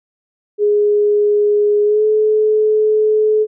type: tone with pitch glide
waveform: sine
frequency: 415.3 to 429.4 Hz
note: G#4 to A4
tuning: 0 to -42 cents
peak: -10 dBFS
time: 0.58-3.47 s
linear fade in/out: 50 ms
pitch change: +58 cents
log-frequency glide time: 1.84-2.04 s
effects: none